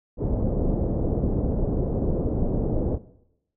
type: low-pass noise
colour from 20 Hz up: pink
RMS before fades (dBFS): -24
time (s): 0.17-2.99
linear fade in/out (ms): 50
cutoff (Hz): 550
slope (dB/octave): 24
effects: noise-tail reverb RT60 0.8 s tail -17 dB re dry